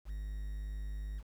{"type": "tone with quantisation", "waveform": "triangle", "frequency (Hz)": 51.2, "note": "G#1", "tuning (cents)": -24, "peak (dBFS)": -35, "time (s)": [0.05, 1.23], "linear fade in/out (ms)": 50, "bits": 10, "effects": []}